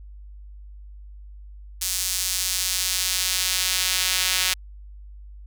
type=tone with high-pass filter sweep; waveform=sawtooth; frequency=185 Hz; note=F#3; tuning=in tune; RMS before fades=-24 dBFS; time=1.81-4.54 s; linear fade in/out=10 ms; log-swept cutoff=6000 to 2900 Hz; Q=0.87; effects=added 50 Hz sine -39 dBFS peak until 5.46 s